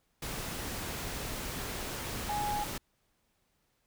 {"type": "tone in noise", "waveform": "sine", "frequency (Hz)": 830.6, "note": "G#5", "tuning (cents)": 0, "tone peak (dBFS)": -31, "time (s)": [2.29, 2.64], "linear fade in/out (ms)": 5, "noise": "pink", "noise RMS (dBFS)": -38, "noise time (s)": [0.22, 2.78], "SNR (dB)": 4, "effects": ["pink hiss -75 dBFS RMS until 3.86 s"]}